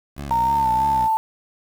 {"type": "tone with vibrato", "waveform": "15% pulse", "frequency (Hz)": 65.8, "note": "C2", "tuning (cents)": 10, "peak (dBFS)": -23, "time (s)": [0.15, 1.09], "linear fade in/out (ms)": 50, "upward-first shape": "sine", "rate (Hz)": 3.1, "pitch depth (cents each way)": 150}
{"type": "tone with pitch glide", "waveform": "sine", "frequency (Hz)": [920, 884.6], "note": ["A#5", "A5"], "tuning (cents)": [-23, 9], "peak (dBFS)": -16, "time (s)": [0.31, 1.17], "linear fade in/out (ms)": 0, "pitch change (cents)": -68, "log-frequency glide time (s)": [0.53, 0.69]}
{"effects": ["7-bit"]}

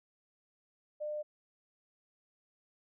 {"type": "tone", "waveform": "sine", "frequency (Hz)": 601, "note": "D5", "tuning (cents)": 40, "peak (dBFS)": -35, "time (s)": [1, 1.23], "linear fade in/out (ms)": 20, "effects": []}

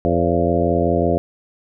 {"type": "harmonic tone with a mistuned harmonic", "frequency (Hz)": 85.6, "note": "F2", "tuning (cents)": -34, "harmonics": [1, 2, 3, 4, 5, 6, 7, 8], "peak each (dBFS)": [-23, -23, -23, -23, -23, -23, -23, -23], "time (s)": [0.05, 1.18], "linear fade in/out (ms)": 0, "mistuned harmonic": 7, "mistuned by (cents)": -55, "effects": []}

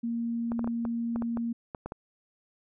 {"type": "tone", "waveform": "sine", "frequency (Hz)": 233.1, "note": "A#3", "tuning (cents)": 0, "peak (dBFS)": -28, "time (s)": [0.03, 1.53], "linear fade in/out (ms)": 10}
{"type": "clicks", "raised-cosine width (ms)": 1, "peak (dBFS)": -22, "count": 11, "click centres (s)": [0.519, 0.593, 0.644, 0.675, 0.852, 1.16, 1.222, 1.372, 1.748, 1.86, 1.921]}
{"effects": []}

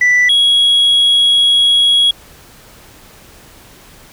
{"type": "tone pair in turn", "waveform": "sine", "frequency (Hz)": [1975.5, 3322], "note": ["B6", "G#7"], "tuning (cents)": [0, 0], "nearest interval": "major sixth", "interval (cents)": 900, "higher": "second", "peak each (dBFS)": -5, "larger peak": "neither", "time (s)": [[0.01, 0.29], [0.29, 2.11]], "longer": "second", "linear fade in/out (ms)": 5, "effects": ["tanh soft clip ceiling -6 dBFS", "pink hiss -41 dBFS RMS until 4.12 s"]}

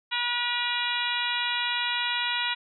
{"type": "harmonic tone with a mistuned harmonic", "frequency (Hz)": 482.8, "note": "B4", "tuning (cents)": -39, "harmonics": [2, 3, 4, 5, 6, 7, 8], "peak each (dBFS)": [-33, -33, -33, -33, -33, -33, -33], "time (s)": [0.11, 2.55], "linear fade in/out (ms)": 20, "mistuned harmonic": 6, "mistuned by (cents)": -23, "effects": []}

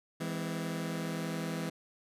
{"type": "chord", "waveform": "sawtooth", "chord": "E augmented", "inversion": "none", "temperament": "just", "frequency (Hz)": [164.81, 206, 257.5], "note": ["E3", "G#3", "B#3"], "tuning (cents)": [0, -14, -28], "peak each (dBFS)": [-32, -36, -37], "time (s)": [0.2, 1.7], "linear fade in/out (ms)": 10, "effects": ["resampled to 32000 Hz"]}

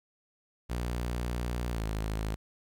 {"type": "tone with pitch glide", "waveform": "sawtooth", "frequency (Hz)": [60.1, 53.54], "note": ["B1", "A1"], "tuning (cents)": [-46, -47], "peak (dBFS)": -27, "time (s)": [0.69, 2.36], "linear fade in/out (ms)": 20, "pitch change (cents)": -201, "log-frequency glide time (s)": [1.71, 1.83], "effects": ["11-bit"]}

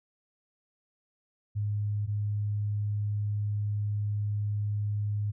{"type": "tone pair in turn", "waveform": "sine", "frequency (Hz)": [103.83, 103.83], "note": ["G#2", "G#2"], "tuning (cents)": [0, 0], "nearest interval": "unison", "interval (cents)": 0, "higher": "neither", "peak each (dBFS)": -27, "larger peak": "neither", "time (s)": [[1.55, 2.07], [2.07, 5.32]], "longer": "second", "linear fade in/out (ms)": 20, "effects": []}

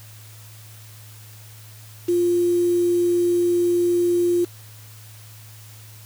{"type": "tone with quantisation", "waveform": "sine", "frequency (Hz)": 349.2, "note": "F4", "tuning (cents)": 0, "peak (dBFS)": -16, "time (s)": [2.08, 4.45], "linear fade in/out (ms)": 10, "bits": 6, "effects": ["added 108 Hz sine -42 dBFS peak until 6.05 s", "white hiss -47 dBFS RMS until 6.05 s"]}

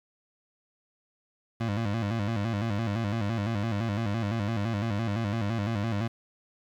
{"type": "tone with vibrato", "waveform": "25% pulse", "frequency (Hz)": 107.9, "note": "A2", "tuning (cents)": -33, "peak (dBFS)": -23, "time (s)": [1.6, 6.08], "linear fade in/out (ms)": 10, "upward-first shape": "square", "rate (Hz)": 5.9, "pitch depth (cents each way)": 110, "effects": ["low-pass 4000 Hz 12 dB/octave", "9-bit"]}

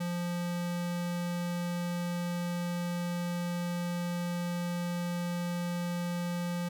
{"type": "tone", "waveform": "square", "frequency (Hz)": 174.61, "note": "F3", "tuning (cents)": 0, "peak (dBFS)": -32, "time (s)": [0, 6.69], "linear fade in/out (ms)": 10, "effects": []}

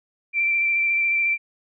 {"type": "tone with vibrato", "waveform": "sine", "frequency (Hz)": 2349, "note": "D7", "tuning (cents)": 0, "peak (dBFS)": -18, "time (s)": [0.33, 1.38], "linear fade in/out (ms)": 50, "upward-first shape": "square", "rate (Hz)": 14, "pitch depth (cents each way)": 12, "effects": []}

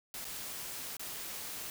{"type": "noise with dropouts", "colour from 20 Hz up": "white", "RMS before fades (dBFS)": -42, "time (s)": [0.14, 1.7], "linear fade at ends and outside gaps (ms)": 1, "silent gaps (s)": [[0.245, 0.251], [0.968, 0.995]], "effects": []}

